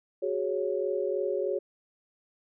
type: chord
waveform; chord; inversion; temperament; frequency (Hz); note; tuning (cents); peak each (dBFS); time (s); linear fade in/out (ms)
sine; F# suspended second; none; equal with one note detuned; 372.1 / 415.3 / 554.4; F#4 / G#4 / C#5; +10 / 0 / 0; -31; 0.22-1.59; 10
effects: none